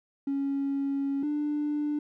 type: tone pair in turn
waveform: triangle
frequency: 277.2 / 296.1 Hz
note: C#4 / D4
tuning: 0 / +14 cents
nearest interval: minor second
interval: 114 cents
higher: second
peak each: -23 dBFS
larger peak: neither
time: 0.27-1.23 / 1.23-1.99 s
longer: first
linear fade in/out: 5 ms
effects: tanh soft clip ceiling -23 dBFS